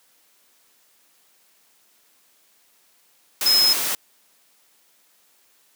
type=tone in noise; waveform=sine; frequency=5140 Hz; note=E8; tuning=45 cents flat; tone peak=-14 dBFS; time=3.46-3.73 s; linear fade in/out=2 ms; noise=white; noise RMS=-24 dBFS; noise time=3.41-3.95 s; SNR=+7 dB; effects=white hiss -60 dBFS RMS until 5.75 s + high-pass 200 Hz 12 dB/octave